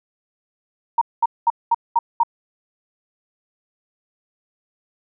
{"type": "tone bursts", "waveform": "sine", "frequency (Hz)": 932, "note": "A#5", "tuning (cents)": -1, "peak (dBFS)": -12, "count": 6, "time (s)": [0.98, 2.234], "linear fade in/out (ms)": 5, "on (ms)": 34, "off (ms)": 210, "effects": []}